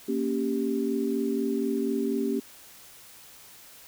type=chord; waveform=sine; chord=G diminished; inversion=first; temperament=equal; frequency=233.1 / 277.2 / 392 Hz; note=Bb3 / Db4 / G4; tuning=0 / 0 / 0 cents; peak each=-29 dBFS; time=0.08-2.4 s; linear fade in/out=10 ms; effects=white hiss -50 dBFS RMS until 3.87 s